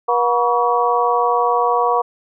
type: harmonic tone with a mistuned harmonic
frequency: 240.8 Hz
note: B3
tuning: 44 cents flat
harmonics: 2 / 3 / 4 / 5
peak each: -19 / -19 / -19 / -19 dBFS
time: 0.08-2.02 s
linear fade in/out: 10 ms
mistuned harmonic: 5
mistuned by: -110 cents
effects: none